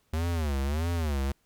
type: tone with vibrato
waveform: square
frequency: 76.3 Hz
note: D#2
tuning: 33 cents flat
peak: -27 dBFS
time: 0.13-1.32 s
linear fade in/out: 5 ms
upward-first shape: sine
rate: 1.6 Hz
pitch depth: 210 cents each way
effects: pink hiss -70 dBFS RMS until 1.45 s